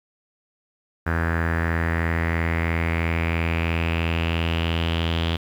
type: tone with low-pass filter sweep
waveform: sawtooth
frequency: 83 Hz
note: E2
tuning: 12 cents sharp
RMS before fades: -23 dBFS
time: 1.06-5.37 s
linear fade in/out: 10 ms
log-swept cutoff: 1600 to 3300 Hz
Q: 5.3
effects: 8-bit